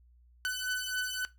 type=beating tone pair; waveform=sawtooth; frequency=1500 / 1503.7 Hz; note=F#6 / F#6; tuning=+23 / +28 cents; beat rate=3.7 Hz; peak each=-31 dBFS; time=0.45-1.25 s; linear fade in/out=0 ms; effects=noise-tail reverb RT60 0.2 s tail -17 dB re dry + added 60 Hz sine -58 dBFS peak until 1.38 s